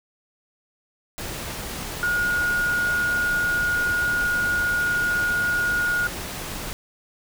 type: tone in noise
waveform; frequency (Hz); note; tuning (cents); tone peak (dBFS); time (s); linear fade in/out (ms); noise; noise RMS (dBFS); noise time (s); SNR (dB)
sine; 1438; F#6; -50; -20; 2.03-6.07; 0; pink; -32; 1.18-6.73; +9
effects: none